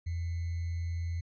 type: tone with sample-and-hold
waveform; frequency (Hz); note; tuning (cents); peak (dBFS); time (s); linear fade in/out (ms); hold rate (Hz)
sine; 84.7; E2; +48; -31; 0.06-1.21; 10; 2100
effects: resampled to 16000 Hz